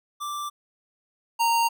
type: tone pair in turn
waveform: square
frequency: 1174.7 / 926.2 Hz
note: D6 / A#5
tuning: 0 / -11 cents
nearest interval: major third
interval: 411 cents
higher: first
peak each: -30 / -20 dBFS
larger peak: second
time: 0.2-0.5 / 1.39-1.69 s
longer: neither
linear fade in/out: 20 ms
effects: none